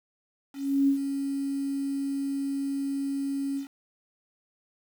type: tone with ADSR envelope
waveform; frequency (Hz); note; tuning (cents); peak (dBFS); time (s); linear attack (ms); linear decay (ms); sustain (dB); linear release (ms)
sine; 276.3; C#4; -6; -18; 0.53-3.68; 350; 93; -9; 110
effects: 8-bit